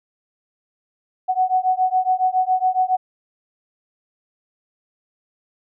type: beating tone pair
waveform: sine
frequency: 740 / 747.2 Hz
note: F#5 / F#5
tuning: 0 / +17 cents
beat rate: 7.2 Hz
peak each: -19 dBFS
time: 1.28-2.97 s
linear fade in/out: 20 ms
effects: none